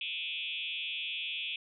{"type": "tone with frequency modulation", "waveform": "sine", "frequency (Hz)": 2961, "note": "F#7", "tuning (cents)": 1, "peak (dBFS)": -34, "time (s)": [0.01, 1.56], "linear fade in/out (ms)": 2, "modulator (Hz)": 158, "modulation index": 3.4, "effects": []}